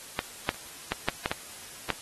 clicks, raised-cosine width 0.3 ms, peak -11 / -8 / -28 / -11 / -8 / -11 / -12 / -9 dBFS, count 8, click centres 0.191 / 0.491 / 0.545 / 0.92 / 1.086 / 1.259 / 1.315 / 1.903 s, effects white hiss -45 dBFS RMS until 2.01 s + AAC 32 kbps

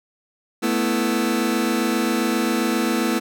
sawtooth chord, A suspended second, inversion none, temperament just, 220 / 247.5 / 330 Hz, A3 / B3 / E4, 0 / +4 / +2 cents, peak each -19 dBFS, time 0.62-3.2 s, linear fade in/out 20 ms, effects none

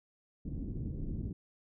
pink low-pass noise, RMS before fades -38 dBFS, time 0.45-1.33 s, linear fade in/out 5 ms, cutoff 300 Hz, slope 24 dB/octave, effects none

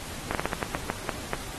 slowing click train, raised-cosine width 0.5 ms, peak -11 dBFS, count 10, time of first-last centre 0.31-1.334 s, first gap 38 ms, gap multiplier 1.26, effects pink hiss -39 dBFS RMS until 1.58 s + AAC 32 kbps

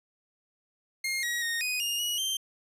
sawtooth tone with pitch steps, 2131 / 1904 / 1854 / 2493 / 2833 / 2909 / 3141 Hz, C7 / A#6 / A#6 / D#7 / F7 / F#7 / G7, +31 / +36 / -10 / +3 / +24 / -30 / +3 cents, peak -25 dBFS, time 1.04-2.37 s, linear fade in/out 5 ms, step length 190 ms, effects resampled to 32000 Hz

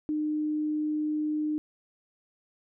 sine tone, 304 Hz, D#4, 40 cents flat, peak -26 dBFS, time 0.09-1.58 s, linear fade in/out 0 ms, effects none

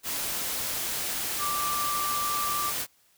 sine tone in noise, 1174.7 Hz, D6, in tune, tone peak -28 dBFS, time 1.38-2.73 s, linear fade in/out 50 ms, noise white, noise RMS -31 dBFS, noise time 0.03-2.87 s, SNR 0 dB, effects white hiss -64 dBFS RMS until 3.17 s

